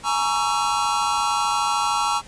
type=chord; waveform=square; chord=A# half-diminished seventh; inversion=third; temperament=just; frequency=839.1 / 932.3 / 1118.8 / 1342.6 Hz; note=G#5 / A#5 / C#6 / E6; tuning=+18 / 0 / +16 / +31 cents; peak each=-26 dBFS; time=0.03-2.22 s; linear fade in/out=50 ms; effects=pink hiss -45 dBFS RMS until 2.27 s + resampled to 22050 Hz